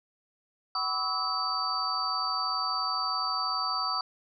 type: tone cluster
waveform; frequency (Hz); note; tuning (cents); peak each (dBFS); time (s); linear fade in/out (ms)
sine; 755 / 1004 / 1136 / 1293 / 4620; F#5 / B5 / C#6 / E6 / D8; +35 / +28 / +42 / -34 / -29; -38 / -37 / -35 / -32 / -31; 0.75-4.01; 2
effects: none